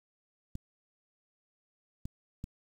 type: clicks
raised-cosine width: 5 ms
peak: -26 dBFS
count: 3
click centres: 0.554 / 2.055 / 2.441 s
effects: 9-bit